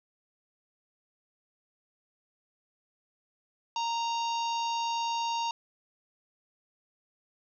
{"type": "harmonic tone", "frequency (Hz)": 929, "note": "A#5", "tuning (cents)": -6, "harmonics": [1, 3, 4, 5, 6, 7], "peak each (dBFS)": [-29, -39, -41, -43, -45, -46], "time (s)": [3.76, 5.51], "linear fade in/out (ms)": 2, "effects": ["11-bit"]}